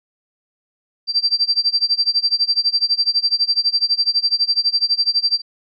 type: tone with tremolo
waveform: sine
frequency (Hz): 4700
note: D8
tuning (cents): +1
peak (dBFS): -11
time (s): 1.07-5.42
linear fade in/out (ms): 50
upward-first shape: sine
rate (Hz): 12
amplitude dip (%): 95
effects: none